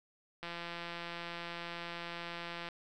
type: click train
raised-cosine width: 0.3 ms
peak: -26 dBFS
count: 387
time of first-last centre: 0.43-2.687 s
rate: 171 Hz
effects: none